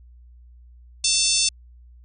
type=harmonic tone; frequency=891 Hz; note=A5; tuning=22 cents sharp; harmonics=3 / 4 / 5 / 6 / 7 / 8 / 9 / 10; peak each=-30 / -26 / -25 / -24 / -24 / -29 / -30 / -26 dBFS; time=1.04-1.49 s; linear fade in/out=5 ms; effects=added 60 Hz sine -45 dBFS peak until 2.04 s